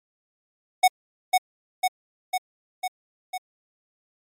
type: tone with echo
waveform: square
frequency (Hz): 740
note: F#5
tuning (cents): 0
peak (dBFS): -13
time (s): 0.83-0.88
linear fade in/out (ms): 10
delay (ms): 500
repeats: 5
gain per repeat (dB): -3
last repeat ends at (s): 3.38
effects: MP3 64 kbps